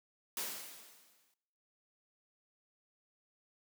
white noise with exponential decay, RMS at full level -37 dBFS, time 0.37-1.34 s, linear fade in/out 2 ms, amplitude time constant 210 ms, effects noise-tail reverb RT60 1.0 s tail -21 dB re dry + high-pass 200 Hz 12 dB/octave

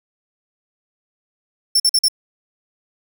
sawtooth tone bursts, 5390 Hz, E8, 38 cents sharp, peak -9 dBFS, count 4, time 1.75-2.084 s, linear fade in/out 5 ms, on 49 ms, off 46 ms, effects 8-bit

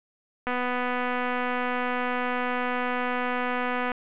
click train, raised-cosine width 0.5 ms, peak -14 dBFS, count 856, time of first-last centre 0.47-3.918 s, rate 248 Hz, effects resampled to 8000 Hz + 9-bit

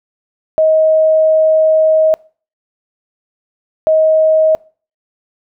sine tone bursts at uneven times, 631 Hz, D#5, 24 cents sharp, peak -7 dBFS, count 2, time 0.58-2.14 / 3.87-4.55 s, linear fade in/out 0 ms, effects noise-tail reverb RT60 0.4 s tail -25 dB re dry

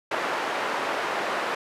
white band-pass noise, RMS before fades -28 dBFS, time 0.11-1.55 s, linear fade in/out 5 ms, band 380 to 1400 Hz, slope 12 dB/octave, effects resampled to 32000 Hz

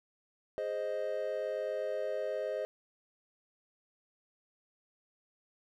triangle chord, Ab major, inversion none, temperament equal, 415.3 / 523.3 / 622.3 Hz, Ab4 / C5 / Eb5, 0 / 0 / 0 cents, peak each -38 / -35 / -34 dBFS, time 0.58-2.65 s, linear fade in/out 0 ms, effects none

